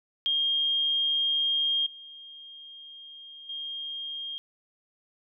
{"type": "tone with level steps", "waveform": "sine", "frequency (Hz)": 3224, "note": "G7", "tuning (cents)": 48, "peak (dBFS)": [-23, -43, -33], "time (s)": [0.26, 4.38], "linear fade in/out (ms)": 0, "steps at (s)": [1.86, 3.49], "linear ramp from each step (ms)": 5, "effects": []}